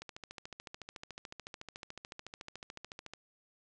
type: click train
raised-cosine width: 0.2 ms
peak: -27 dBFS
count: 44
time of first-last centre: 0.02-3.136 s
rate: 13.8 Hz
effects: resampled to 22050 Hz